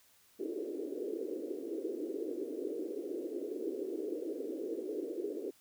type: band-pass noise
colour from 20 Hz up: white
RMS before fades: -39 dBFS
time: 0.39-5.51 s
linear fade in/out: 10 ms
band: 300 to 450 Hz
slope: 48 dB/octave
effects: white hiss -66 dBFS RMS until 5.6 s